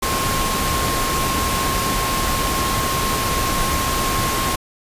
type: tone in noise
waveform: sine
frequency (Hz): 1071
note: C6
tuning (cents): +40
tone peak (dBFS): -23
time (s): 0.02-4.56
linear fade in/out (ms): 10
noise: pink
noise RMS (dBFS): -21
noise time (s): 0.02-4.56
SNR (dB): -5
effects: resampled to 32000 Hz